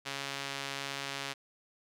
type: tone with band-pass filter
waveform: sawtooth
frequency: 138.59 Hz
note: C#3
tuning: in tune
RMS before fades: -39 dBFS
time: 0.05-1.34 s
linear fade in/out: 20 ms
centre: 3400 Hz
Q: 0.76
effects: none